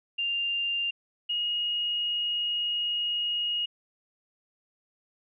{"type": "tone pair in turn", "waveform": "sine", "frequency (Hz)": [2794, 2876], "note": ["F7", "F#7"], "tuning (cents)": [0, -50], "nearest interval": "minor second", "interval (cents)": 50, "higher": "second", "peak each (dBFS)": -26, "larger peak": "neither", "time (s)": [[0.18, 0.91], [1.29, 3.66]], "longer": "second", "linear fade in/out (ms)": 10, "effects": []}